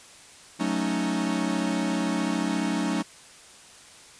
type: chord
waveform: 45% pulse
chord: D# half-diminished seventh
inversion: first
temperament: equal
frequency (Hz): 185 / 220 / 277.2 / 311.1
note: F#3 / A3 / C#4 / D#4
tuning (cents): 0 / 0 / 0 / 0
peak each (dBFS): -30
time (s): 0.59-3.03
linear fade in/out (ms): 20
effects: white hiss -49 dBFS RMS until 4.19 s + resampled to 22050 Hz